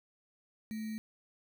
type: tone with sample-and-hold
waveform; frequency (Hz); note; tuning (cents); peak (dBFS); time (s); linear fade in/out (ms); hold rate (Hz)
sine; 218.3; A3; -13; -36; 0.71-0.98; 0; 2100
effects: none